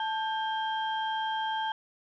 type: tone cluster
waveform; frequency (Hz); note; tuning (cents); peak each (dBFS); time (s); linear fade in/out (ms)
sine; 879 / 1591 / 3188; A5 / G6 / G7; -2 / +25 / +28; -29 / -36 / -37; 0-1.72; 2
effects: tanh soft clip ceiling -20 dBFS